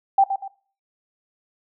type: tone with echo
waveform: sine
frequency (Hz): 784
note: G5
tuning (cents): 0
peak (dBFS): -11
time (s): 0.18-0.24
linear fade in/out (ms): 5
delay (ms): 120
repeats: 2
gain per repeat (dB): -9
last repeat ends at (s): 0.48
effects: noise-tail reverb RT60 0.4 s tail -17 dB re dry